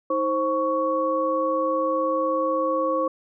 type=tone cluster; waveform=sine; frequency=316.7 / 527 / 1116 Hz; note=D#4 / C5 / C#6; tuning=+31 / +12 / +11 cents; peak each=-28 / -23 / -25 dBFS; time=0.1-3.08 s; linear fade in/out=5 ms; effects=none